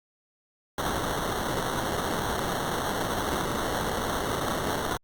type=noise with sample-and-hold; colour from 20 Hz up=blue; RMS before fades=-29 dBFS; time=0.78-4.97 s; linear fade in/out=2 ms; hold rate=2450 Hz; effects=Opus 48 kbps